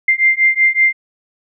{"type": "beating tone pair", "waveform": "sine", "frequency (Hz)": [2093, 2098.3], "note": ["C7", "C7"], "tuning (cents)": [0, 4], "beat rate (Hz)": 5.3, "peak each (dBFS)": -13, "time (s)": [0.08, 0.93], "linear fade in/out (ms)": 5, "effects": []}